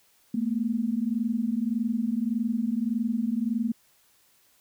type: tone pair together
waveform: sine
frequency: 218.3 / 240 Hz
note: A3 / B3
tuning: -13 / -49 cents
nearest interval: major second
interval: 164 cents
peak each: -27 dBFS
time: 0.34-3.72 s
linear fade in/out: 5 ms
effects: white hiss -63 dBFS RMS until 4.6 s